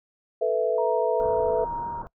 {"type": "chord", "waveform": "sine", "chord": "A suspended second", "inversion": "none", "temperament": "equal", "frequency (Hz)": [440, 493.9, 659.3], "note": ["A4", "B4", "E5"], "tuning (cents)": [0, 0, 0], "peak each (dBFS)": -25, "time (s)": [0.41, 1.65], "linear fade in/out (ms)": 10}
{"type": "tone with tremolo", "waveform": "sine", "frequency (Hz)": 938, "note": "A#5", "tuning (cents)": 11, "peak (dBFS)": -27, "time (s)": [0.78, 2.02], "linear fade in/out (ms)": 2, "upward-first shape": "triangle", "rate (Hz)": 2.3, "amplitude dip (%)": 30}
{"type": "low-pass noise", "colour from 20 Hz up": "pink", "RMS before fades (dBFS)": -40, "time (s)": [1.2, 2.07], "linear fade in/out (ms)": 0, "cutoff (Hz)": 1500, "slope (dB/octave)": 96}
{"effects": ["noise-tail reverb RT60 0.1 s tail -23 dB re dry"]}